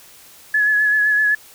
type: tone with vibrato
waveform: sine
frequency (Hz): 1700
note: G#6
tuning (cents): +40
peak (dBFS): -13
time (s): 0.54-1.35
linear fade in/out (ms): 5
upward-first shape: sine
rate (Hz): 7.8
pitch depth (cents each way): 28
effects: white hiss -45 dBFS RMS until 1.54 s